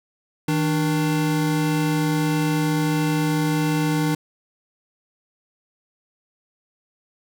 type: tone pair together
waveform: square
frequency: 158.12 / 298.5 Hz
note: D#3 / D4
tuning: +28 / +28 cents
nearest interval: major seventh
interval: 1100 cents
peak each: -22 / -23 dBFS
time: 0.48-4.15 s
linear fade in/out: 5 ms
effects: none